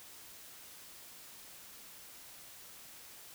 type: silence
effects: white hiss -53 dBFS RMS until 3.34 s